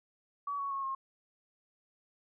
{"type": "tone with pitch steps", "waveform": "sine", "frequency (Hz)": [1137, 1115.5, 1094.5, 1073.8], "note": ["C#6", "C#6", "C#6", "C6"], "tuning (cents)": [44, 11, -22, 45], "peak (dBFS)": -33, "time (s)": [0.47, 0.95], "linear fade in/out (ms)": 5, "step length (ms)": 120, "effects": []}